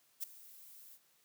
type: noise with ADSR envelope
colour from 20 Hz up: violet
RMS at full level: -37 dBFS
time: 0.2-0.99 s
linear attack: 31 ms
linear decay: 11 ms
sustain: -19 dB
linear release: 51 ms
effects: white hiss -71 dBFS RMS until 1.24 s + high-pass 100 Hz 12 dB/octave